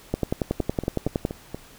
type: two click trains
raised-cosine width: 2 ms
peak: -17 / -9 dBFS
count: 5 / 13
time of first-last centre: 0.6-1.546 / 0.14-1.251 s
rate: 4.23 / 10.8 Hz
effects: pink hiss -49 dBFS RMS until 1.78 s